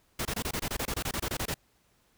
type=noise bursts; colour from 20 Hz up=pink; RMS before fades=-32 dBFS; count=16; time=0.19-1.542 s; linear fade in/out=5 ms; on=62 ms; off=24 ms; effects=pink hiss -68 dBFS RMS until 2.17 s